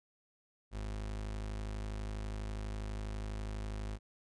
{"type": "tone", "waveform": "35% pulse", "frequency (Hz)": 52.2, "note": "G#1", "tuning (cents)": 10, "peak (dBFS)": -36, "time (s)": [0.71, 3.99], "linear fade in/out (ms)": 50, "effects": ["resampled to 22050 Hz"]}